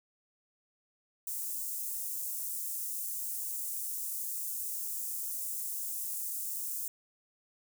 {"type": "high-pass noise", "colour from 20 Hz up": "white", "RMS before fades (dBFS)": -37, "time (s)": [1.27, 6.88], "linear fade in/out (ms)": 2, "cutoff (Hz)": 7400, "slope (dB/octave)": 24, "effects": []}